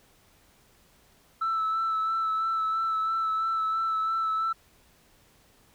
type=tone with vibrato; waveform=sine; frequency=1318.5 Hz; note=E6; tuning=in tune; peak=-23 dBFS; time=1.41-4.53 s; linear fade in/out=10 ms; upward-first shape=sine; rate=3 Hz; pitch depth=20 cents each way; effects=tanh soft clip ceiling -22 dBFS + pink hiss -61 dBFS RMS until 5.74 s